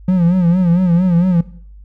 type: tone with vibrato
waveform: triangle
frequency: 177.3 Hz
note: F3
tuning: 26 cents sharp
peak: -7 dBFS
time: 0.08-1.41 s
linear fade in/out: 5 ms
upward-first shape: sine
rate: 4.4 Hz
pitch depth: 95 cents each way
effects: noise-tail reverb RT60 0.6 s tail -18 dB re dry + added 50 Hz sine -35 dBFS peak until 1.84 s